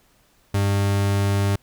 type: tone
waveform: 40% pulse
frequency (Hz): 100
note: G2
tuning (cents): +35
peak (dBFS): -17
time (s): 0.54-1.56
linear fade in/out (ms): 5
effects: pink hiss -60 dBFS RMS until 1.62 s